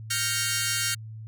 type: chord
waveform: 10% pulse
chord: G half-diminished seventh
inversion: third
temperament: equal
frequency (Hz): 1396.9 / 1568 / 1864.7 / 2217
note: F6 / G6 / Bb6 / Db7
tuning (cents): 0 / 0 / 0 / 0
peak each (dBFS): -22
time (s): 0.1-0.95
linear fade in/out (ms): 10
effects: added 110 Hz sine -37 dBFS peak until 1.27 s